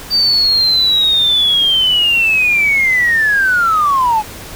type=linear sweep; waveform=triangle; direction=down; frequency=4656 to 830.6 Hz; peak=-6 dBFS; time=0.1-4.23 s; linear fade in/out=50 ms; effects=tanh soft clip ceiling -7 dBFS + pink hiss -31 dBFS RMS until 4.55 s